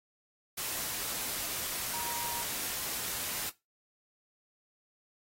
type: tone in noise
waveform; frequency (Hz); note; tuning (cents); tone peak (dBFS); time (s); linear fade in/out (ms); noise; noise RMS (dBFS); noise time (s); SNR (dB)
sine; 946; A#5; +25; -38; 1.93-2.43; 10; white; -36; 0.57-3.5; -5
effects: noise-tail reverb RT60 0.2 s tail -17 dB re dry + AAC 48 kbps